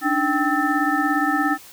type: tone cluster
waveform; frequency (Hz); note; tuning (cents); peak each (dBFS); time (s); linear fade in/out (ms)
sine; 286.7 / 303.9 / 780 / 1302 / 1783; D4 / D#4 / G5 / E6 / A6; -42 / -41 / -9 / -22 / +22; -24; 0.01-1.58; 50
effects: white hiss -44 dBFS RMS until 1.72 s